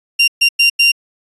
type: tone bursts at uneven times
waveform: 30% pulse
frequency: 2775 Hz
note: F7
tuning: 12 cents flat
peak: -5 dBFS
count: 4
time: 0.19-0.28 / 0.41-0.49 / 0.59-0.7 / 0.79-0.92 s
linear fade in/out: 10 ms
effects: resampled to 24000 Hz